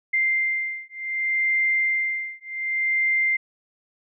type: beating tone pair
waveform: sine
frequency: 2093 / 2093.66 Hz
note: C7 / C7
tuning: 0 / +1 cents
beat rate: 0.66 Hz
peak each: -24 dBFS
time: 0.13-3.37 s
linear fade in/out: 10 ms
effects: none